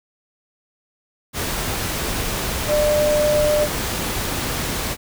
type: tone in noise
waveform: sine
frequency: 598 Hz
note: D5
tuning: 31 cents sharp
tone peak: -15 dBFS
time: 2.67-3.68 s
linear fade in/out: 50 ms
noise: pink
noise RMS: -24 dBFS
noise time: 1.33-4.97 s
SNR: +6 dB
effects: none